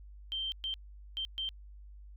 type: tone bursts at uneven times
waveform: sine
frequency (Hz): 3136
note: G7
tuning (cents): 0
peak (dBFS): -33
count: 4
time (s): 0.32-0.52 / 0.64-0.74 / 1.17-1.25 / 1.38-1.49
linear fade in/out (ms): 0
effects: added 50 Hz sine -48 dBFS peak until 2.16 s